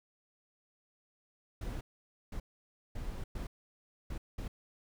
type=noise bursts at uneven times; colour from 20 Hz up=brown; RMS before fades=-39 dBFS; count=6; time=1.61-1.81 / 2.32-2.4 / 2.95-3.24 / 3.35-3.47 / 4.1-4.18 / 4.38-4.48 s; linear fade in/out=5 ms; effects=none